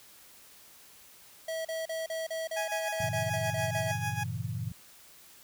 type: tone bursts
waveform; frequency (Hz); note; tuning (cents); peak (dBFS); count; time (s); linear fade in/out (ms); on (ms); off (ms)
square; 648; E5; -30; -33; 12; 1.48-3.916; 5; 170; 36
type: tone with tremolo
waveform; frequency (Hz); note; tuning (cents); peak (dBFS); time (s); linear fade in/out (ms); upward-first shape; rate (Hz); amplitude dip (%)
20% pulse; 830.6; G#5; 0; -26; 2.56-4.24; 10; sine; 6.8; 65
type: chord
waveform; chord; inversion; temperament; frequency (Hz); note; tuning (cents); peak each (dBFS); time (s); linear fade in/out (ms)
sine; G diminished seventh; none; equal; 98 / 116.54 / 138.59 / 164.81; G2 / Bb2 / Db3 / Fb3; 0 / 0 / 0 / 0; -38 / -35 / -40 / -40; 3-4.72; 5
effects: white hiss -55 dBFS RMS until 5.43 s